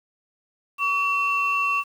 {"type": "tone pair together", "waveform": "sine", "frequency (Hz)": [1136.1, 2702], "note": ["C#6", "E7"], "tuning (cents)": [42, 42], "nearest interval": "octave + minor third", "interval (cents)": 1500, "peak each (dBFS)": -22, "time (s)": [0.78, 1.84], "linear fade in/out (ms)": 50, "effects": ["tanh soft clip ceiling -13 dBFS", "8-bit"]}